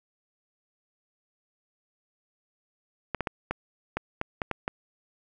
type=clicks; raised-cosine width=0.5 ms; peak=-13 dBFS; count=9; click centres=3.147 / 3.207 / 3.272 / 3.51 / 3.97 / 4.214 / 4.418 / 4.513 / 4.679 s; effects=none